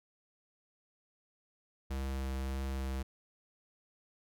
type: tone with vibrato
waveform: square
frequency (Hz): 66.6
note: C2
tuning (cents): +31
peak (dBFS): -35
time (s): 1.9-3.03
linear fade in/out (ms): 10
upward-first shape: triangle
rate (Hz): 1.7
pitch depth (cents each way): 13
effects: none